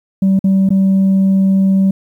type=tone with dropouts; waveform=sine; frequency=192.6 Hz; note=G3; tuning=30 cents flat; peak=-6 dBFS; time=0.22-1.91 s; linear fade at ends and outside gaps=5 ms; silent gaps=0.392-0.441 / 0.691-0.704 s; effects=tanh soft clip ceiling -7 dBFS + 8-bit